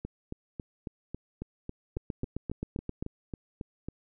two click trains, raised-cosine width 3 ms, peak -23 / -20 dBFS, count 15 / 9, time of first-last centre 0.05-3.886 / 1.97-3.025 s, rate 3.65 / 7.58 Hz, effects none

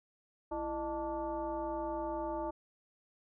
sine tone with frequency modulation, 609 Hz, D#5, 37 cents flat, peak -34 dBFS, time 0.51-2.51 s, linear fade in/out 10 ms, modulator 276 Hz, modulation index 1.4, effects none

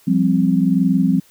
sine chord, F suspended second, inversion none, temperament equal, 174.61 / 196 / 261.6 Hz, F3 / G3 / C4, 0 / 0 / 0 cents, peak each -17 dBFS, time 0.07-1.2 s, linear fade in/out 10 ms, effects white hiss -52 dBFS RMS until 1.3 s

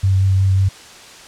sine tone with vibrato, 95.8 Hz, G2, 39 cents flat, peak -11 dBFS, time 0.03-0.69 s, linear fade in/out 10 ms, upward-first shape sine, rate 5.5 Hz, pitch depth 14 cents each way, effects white hiss -39 dBFS RMS until 1.27 s + low-pass 7000 Hz 12 dB/octave

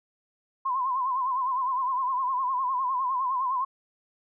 sine tone with vibrato, 1032 Hz, C6, 24 cents flat, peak -24 dBFS, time 0.65-3.65 s, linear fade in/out 10 ms, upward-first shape sine, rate 9.8 Hz, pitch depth 86 cents each way, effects none

